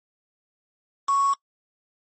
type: tone with quantisation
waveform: sine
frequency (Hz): 1108.7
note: C#6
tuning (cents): 0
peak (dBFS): -18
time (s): 1.08-1.34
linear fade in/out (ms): 10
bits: 5
effects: noise-tail reverb RT60 0.1 s tail -25 dB re dry + MP3 32 kbps